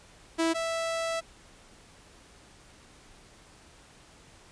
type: tone pair in turn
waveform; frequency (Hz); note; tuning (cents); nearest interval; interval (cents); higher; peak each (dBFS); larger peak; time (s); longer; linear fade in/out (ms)
sawtooth; 328.2 / 659.2; E4 / E5; -8 / 0; octave; 1208; second; -20 / -25; first; 0.38-0.54 / 0.54-1.21; second; 20
effects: pink hiss -55 dBFS RMS until 4.51 s + resampled to 22050 Hz